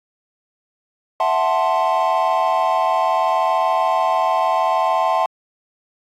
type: chord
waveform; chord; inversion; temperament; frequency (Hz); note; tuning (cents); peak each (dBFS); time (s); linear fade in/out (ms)
triangle; F# half-diminished seventh; third; equal; 659.3 / 740 / 880 / 1046.5; E5 / F#5 / A5 / C6; 0 / 0 / 0 / 0; -18; 1.2-5.26; 2
effects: tanh soft clip ceiling -7 dBFS + AAC 64 kbps